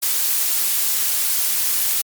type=noise; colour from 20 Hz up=blue; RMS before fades=-19 dBFS; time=0.02-2.02 s; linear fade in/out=10 ms; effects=MP3 96 kbps